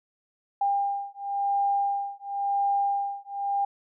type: beating tone pair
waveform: sine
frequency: 800 / 800.95 Hz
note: G5 / G5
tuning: +35 / +37 cents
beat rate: 0.95 Hz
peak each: -27 dBFS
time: 0.61-3.65 s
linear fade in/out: 5 ms
effects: none